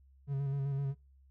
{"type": "tone with vibrato", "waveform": "triangle", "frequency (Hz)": 138.59, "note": "C#3", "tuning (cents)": 0, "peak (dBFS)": -29, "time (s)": [0.27, 0.95], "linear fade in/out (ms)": 50, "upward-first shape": "square", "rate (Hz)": 7.8, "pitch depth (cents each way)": 27, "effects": ["noise-tail reverb RT60 0.3 s tail -25 dB re dry", "added 67 Hz sine -59 dBFS peak until 1.3 s"]}